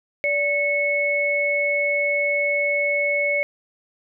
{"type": "tone pair together", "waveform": "sine", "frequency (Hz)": [580, 2200], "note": ["D5", "C#7"], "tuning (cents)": [-22, -14], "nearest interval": "octave + major seventh", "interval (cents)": 2308, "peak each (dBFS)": [-23, -20], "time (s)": [0.24, 3.43], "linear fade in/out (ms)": 0, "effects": []}